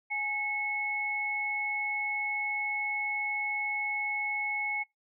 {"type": "tone pair together", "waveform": "sine", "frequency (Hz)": [835.8, 2193], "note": ["G#5", "C#7"], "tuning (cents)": [11, -19], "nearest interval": "octave + perfect fourth", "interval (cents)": 1670, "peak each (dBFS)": [-37, -30], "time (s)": [0.1, 4.84], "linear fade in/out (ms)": 20, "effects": ["noise-tail reverb RT60 0.2 s tail -25 dB re dry"]}